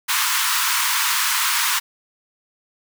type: high-pass noise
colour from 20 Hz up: pink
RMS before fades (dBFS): -20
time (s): 0.08-1.8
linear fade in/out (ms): 20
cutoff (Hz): 920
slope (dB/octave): 96
effects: none